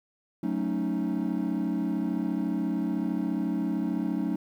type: chord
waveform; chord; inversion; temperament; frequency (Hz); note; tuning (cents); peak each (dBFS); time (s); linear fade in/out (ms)
triangle; D# half-diminished seventh; first; equal; 185 / 220 / 277.2 / 311.1; F#3 / A3 / C#4 / D#4; 0 / 0 / 0 / 0; -29; 0.43-4.36; 5
effects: tanh soft clip ceiling -18 dBFS + 10-bit